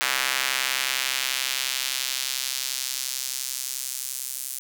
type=tone with high-pass filter sweep; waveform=square; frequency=65.7 Hz; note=C2; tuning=8 cents sharp; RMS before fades=-28 dBFS; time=0.01-4.59 s; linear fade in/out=0 ms; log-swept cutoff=1700 to 8900 Hz; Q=0.99; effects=none